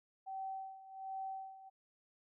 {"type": "tone with tremolo", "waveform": "sine", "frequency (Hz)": 769, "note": "G5", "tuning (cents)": -33, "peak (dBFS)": -39, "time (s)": [0.26, 1.7], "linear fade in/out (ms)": 20, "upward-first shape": "sine", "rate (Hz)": 1.3, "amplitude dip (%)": 80, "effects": []}